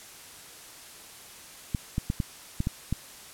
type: clicks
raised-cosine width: 5 ms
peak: -14 dBFS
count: 7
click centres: 1.748 / 1.981 / 2.101 / 2.202 / 2.604 / 2.671 / 2.926 s
effects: white hiss -47 dBFS RMS until 3.33 s + low-pass 12000 Hz 12 dB/octave